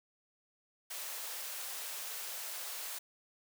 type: high-pass noise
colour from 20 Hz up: white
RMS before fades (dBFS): -42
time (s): 0.9-2.99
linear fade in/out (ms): 10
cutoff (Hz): 480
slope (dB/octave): 24
effects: none